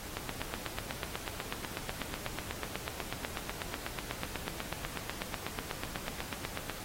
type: click train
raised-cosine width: 0.3 ms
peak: -18 dBFS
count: 54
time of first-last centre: 0.17-6.697 s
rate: 8.12 Hz
effects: pink hiss -44 dBFS RMS until 6.84 s + AAC 48 kbps